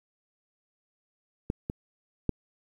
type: clicks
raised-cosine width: 3 ms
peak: -15 / -18 / -12 dBFS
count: 3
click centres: 1.501 / 1.699 / 2.293 s
effects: 9-bit